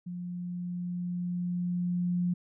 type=tone with level ramp; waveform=sine; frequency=177.1 Hz; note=F3; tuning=24 cents sharp; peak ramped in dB=-35 to -25 dBFS; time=0.06-2.34 s; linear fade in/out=10 ms; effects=none